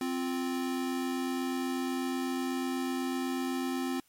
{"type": "tone pair together", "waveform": "square", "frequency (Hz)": [261.1, 349.2], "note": ["C4", "F4"], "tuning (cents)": [-3, 0], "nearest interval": "perfect fourth", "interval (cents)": 503, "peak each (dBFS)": [-32, -37], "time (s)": [0.01, 4], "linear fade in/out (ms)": 2, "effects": ["white hiss -67 dBFS RMS until 4.08 s", "MP3 64 kbps"]}